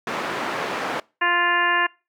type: band-pass noise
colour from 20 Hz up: white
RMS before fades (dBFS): -27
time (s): 0.07-1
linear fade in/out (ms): 2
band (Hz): 230 to 1500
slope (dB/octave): 12
type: harmonic tone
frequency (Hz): 349.2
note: F4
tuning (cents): 0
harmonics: 1 / 2 / 3 / 4 / 5 / 6 / 7 / 8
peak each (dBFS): -31 / -29 / -22 / -31 / -20 / -31 / -31 / -29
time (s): 1.21-1.87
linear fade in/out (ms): 10
effects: noise-tail reverb RT60 0.3 s tail -24 dB re dry